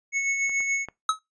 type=tone with tremolo; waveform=square; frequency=2202 Hz; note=C#7; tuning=12 cents flat; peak=-22 dBFS; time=0.12-0.86 s; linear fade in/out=50 ms; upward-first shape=sine; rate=7 Hz; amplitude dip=40%
type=clicks; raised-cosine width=0.5 ms; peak=-29 / -28 / -22 dBFS; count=3; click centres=0.495 / 0.605 / 0.886 s
type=tone with exponential decay; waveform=square; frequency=1283 Hz; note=E6; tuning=47 cents flat; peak=-16 dBFS; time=1.09-1.19 s; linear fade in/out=2 ms; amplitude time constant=21 ms
effects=noise-tail reverb RT60 0.2 s tail -24 dB re dry + resampled to 22050 Hz